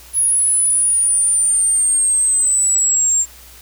sine exponential sweep, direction down, 10548 to 7370 Hz, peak -12 dBFS, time 0.13-3.26 s, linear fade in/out 50 ms, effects added 60 Hz sine -44 dBFS peak until 3.61 s + white hiss -42 dBFS RMS until 3.61 s

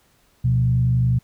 sine tone with frequency modulation, 123.47 Hz, B2, in tune, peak -15 dBFS, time 0.44-1.19 s, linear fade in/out 10 ms, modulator 51.1 Hz, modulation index 0.55, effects pink hiss -60 dBFS RMS until 1.23 s

